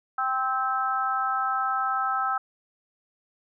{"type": "harmonic tone", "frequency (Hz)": 261.2, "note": "C4", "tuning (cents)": -3, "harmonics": [3, 4, 5, 6], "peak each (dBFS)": [-29, -36, -25, -35], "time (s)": [0.18, 2.38], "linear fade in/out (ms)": 5, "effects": []}